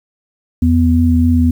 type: tone pair together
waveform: sine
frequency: 83.57 / 246.9 Hz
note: E2 / B3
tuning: +24 / 0 cents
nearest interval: octave + perfect fifth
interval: 1876 cents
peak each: -11 dBFS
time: 0.62-1.51 s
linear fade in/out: 5 ms
effects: 7-bit